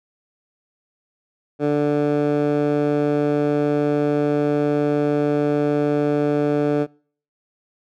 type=tone with band-pass filter; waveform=15% pulse; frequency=146.83 Hz; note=D3; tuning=in tune; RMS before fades=-19 dBFS; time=1.59-6.87 s; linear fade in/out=50 ms; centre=410 Hz; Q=1; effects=noise-tail reverb RT60 0.5 s tail -26 dB re dry